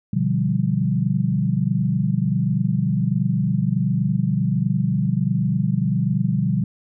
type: chord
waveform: sine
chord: G dominant seventh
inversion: first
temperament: equal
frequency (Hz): 123.47 / 146.83 / 174.61 / 196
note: B2 / D3 / F3 / G3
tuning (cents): 0 / 0 / 0 / 0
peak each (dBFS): -23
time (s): 0.13-6.64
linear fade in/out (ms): 5
effects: none